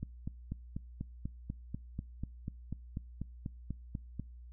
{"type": "click train", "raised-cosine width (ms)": 5, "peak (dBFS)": -25, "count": 18, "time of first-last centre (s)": [0.03, 4.197], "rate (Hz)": 4.08, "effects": ["noise-tail reverb RT60 0.4 s tail -26 dB re dry", "added 60 Hz sine -48 dBFS peak until 4.52 s"]}